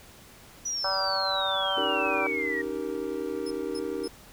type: exponential sweep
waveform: sine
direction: down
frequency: 5920 to 1864.7 Hz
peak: -28 dBFS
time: 0.65-2.62 s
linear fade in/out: 10 ms
type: harmonic tone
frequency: 192.2 Hz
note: G3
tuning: 34 cents flat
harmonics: 3 / 4 / 5 / 6 / 7 / 8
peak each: -32 / -33 / -34 / -35 / -35 / -36 dBFS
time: 0.84-2.27 s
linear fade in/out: 2 ms
type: chord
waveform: triangle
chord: Eb dominant seventh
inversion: third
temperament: just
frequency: 280 / 311.1 / 388.9 / 466.7 Hz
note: Db4 / Eb4 / G4 / Bb4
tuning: +18 / 0 / -14 / +2 cents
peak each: -36 / -33 / -32 / -32 dBFS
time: 1.77-4.08 s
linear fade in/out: 5 ms
type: tone bursts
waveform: 35% pulse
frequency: 5180 Hz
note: E8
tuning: 31 cents flat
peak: -36 dBFS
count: 3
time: 3.46-4.081 s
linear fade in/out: 5 ms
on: 47 ms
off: 240 ms
effects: pink hiss -51 dBFS RMS until 4.32 s